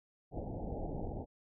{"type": "low-pass noise", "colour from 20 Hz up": "pink", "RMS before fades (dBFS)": -40, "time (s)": [0.31, 1.26], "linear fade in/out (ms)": 50, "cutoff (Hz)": 830, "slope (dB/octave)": 96, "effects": []}